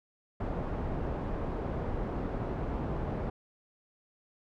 pink low-pass noise, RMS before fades -34 dBFS, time 0.4-3.3 s, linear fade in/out 5 ms, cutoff 820 Hz, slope 12 dB/octave, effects none

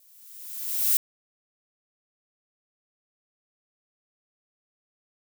violet noise with exponential growth, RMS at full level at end -19 dBFS, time 0-0.97 s, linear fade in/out 2 ms, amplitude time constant 210 ms, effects none

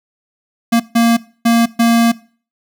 square tone bursts at uneven times, 232.1 Hz, A#3, 7 cents flat, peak -9 dBFS, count 4, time 0.72-0.8 / 0.95-1.17 / 1.45-1.66 / 1.79-2.12 s, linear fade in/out 10 ms, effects noise-tail reverb RT60 0.4 s tail -20 dB re dry

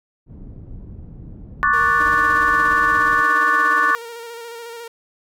pink low-pass noise, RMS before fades -36 dBFS, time 0.26-3.24 s, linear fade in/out 50 ms, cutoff 210 Hz, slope 12 dB/octave
sine chord, D major seventh, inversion third, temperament equal, 1108.7 / 1174.7 / 1480 / 1760 Hz, C#6 / D6 / F#6 / A6, 0 / 0 / 0 / 0 cents, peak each -19 dBFS, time 1.63-3.95 s, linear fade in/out 0 ms
sawtooth tone with vibrato, 466.2 Hz, A#4, in tune, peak -28 dBFS, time 1.73-4.88 s, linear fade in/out 5 ms, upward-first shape square, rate 14 Hz, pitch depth 26 cents each way
sawtooth tone with tremolo, 304.4 Hz, D#4, 38 cents flat, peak -24 dBFS, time 2-3.91 s, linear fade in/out 2 ms, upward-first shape triangle, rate 17 Hz, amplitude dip 95%
effects none

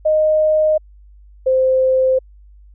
sine tone pair in turn, 619 / 520.5 Hz, D#5 / C5, -9 / -9 cents, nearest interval minor third, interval 300 cents, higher first, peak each -11 dBFS, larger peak neither, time 0.05-0.78 / 1.46-2.19 s, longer neither, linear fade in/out 10 ms, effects added 50 Hz sine -41 dBFS peak until 2.74 s

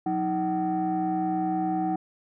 sine tone cluster, 182.1 / 316.7 / 755 Hz, F#3 / D#4 / F#5, -27 / +31 / +35 cents, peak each -30 / -26 / -26 dBFS, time 0.06-1.96 s, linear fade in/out 5 ms, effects tanh soft clip ceiling -19 dBFS

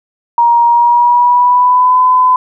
sine tone with pitch glide, 943 to 1010.7 Hz, A#5 to B5, +20 to +40 cents, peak -5 dBFS, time 0.38-2.36 s, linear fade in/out 2 ms, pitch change +120 cents, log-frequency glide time 0.67-2 s, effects none

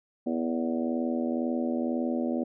harmonic tone with a mistuned harmonic, 82 Hz, E2, 9 cents flat, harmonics 3 / 4 / 5 / 6 / 7 / 8 / 9, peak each -28 / -33 / -39 / -39 / -35 / -45 / -42 dBFS, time 0.26-2.44 s, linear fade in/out 10 ms, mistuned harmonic 8, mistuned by -51 cents, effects none

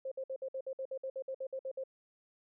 sine tone bursts, 530 Hz, C5, 22 cents sharp, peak -36 dBFS, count 15, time 0.05-1.838 s, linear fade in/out 5 ms, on 66 ms, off 57 ms, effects none

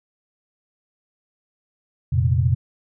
sine chord, F suspended fourth, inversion none, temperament just, 87.31 / 116.41 / 130.96 Hz, F2 / Bb2 / C3, 0 / -2 / +2 cents, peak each -20 dBFS, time 2.12-2.55 s, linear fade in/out 10 ms, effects none

